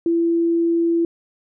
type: tone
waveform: sine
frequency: 336.1 Hz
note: E4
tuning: 34 cents sharp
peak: -15 dBFS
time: 0.06-1.05 s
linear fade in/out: 2 ms
effects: none